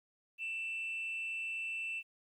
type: tone with frequency modulation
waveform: sine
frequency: 2668 Hz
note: E7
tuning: 20 cents sharp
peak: -35 dBFS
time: 0.38-2.03 s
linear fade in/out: 50 ms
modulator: 257 Hz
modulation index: 0.24
effects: tanh soft clip ceiling -33 dBFS + 12-bit